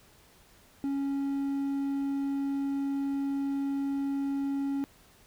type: tone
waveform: triangle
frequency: 277.2 Hz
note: C#4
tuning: in tune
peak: -26 dBFS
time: 0.84-4.84 s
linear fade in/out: 0 ms
effects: pink hiss -59 dBFS RMS until 5.26 s